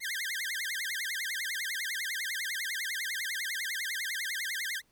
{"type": "tone with vibrato", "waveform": "sawtooth", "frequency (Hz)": 1836, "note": "A#6", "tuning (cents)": -27, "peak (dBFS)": -29, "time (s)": [0, 4.82], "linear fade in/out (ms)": 50, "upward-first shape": "sine", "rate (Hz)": 10, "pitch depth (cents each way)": 290, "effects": ["pink hiss -70 dBFS RMS until 4.91 s"]}